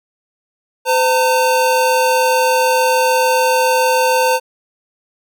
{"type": "tone pair together", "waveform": "square", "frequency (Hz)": [510.2, 909], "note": ["C5", "A#5"], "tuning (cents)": [-44, -44], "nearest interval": "minor seventh", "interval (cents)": 1000, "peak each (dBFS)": -15, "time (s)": [0.85, 4.4], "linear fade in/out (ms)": 50, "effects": []}